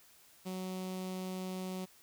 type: tone with notch filter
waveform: sawtooth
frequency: 185.9 Hz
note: F#3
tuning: 8 cents sharp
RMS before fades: -40 dBFS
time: 0.45-1.86 s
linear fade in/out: 20 ms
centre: 1600 Hz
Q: 1.3
effects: white hiss -62 dBFS RMS until 2.02 s